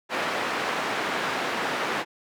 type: band-pass noise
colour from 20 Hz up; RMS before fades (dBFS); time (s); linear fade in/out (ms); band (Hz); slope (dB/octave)
white; -28; 0.09-2.05; 50; 240 to 1800; 12
effects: none